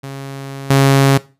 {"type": "tone with level steps", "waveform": "sawtooth", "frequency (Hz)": 136.9, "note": "C#3", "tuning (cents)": -21, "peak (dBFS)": [-22, -4], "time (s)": [0.03, 1.18], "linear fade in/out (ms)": 10, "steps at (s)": 0.7, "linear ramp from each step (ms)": 5, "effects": ["noise-tail reverb RT60 0.3 s tail -18 dB re dry", "resampled to 32000 Hz"]}